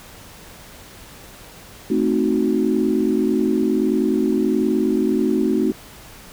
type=chord; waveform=sine; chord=A diminished seventh; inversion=none; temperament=equal; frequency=220 / 261.6 / 311.1 / 370 Hz; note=A3 / C4 / Eb4 / Gb4; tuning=0 / 0 / 0 / 0 cents; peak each=-21 dBFS; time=1.9-5.72 s; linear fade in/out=5 ms; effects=tanh soft clip ceiling -5 dBFS + pink hiss -42 dBFS RMS until 6.32 s